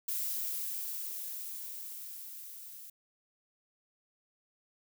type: noise with level ramp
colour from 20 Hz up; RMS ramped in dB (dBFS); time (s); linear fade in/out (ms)
violet; -34 to -49; 0.08-2.9; 5
effects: none